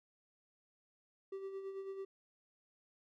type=tone with tremolo; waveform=triangle; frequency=388.3 Hz; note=G4; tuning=16 cents flat; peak=-38 dBFS; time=1.32-2.05 s; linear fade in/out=5 ms; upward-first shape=sine; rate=9.1 Hz; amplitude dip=50%; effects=none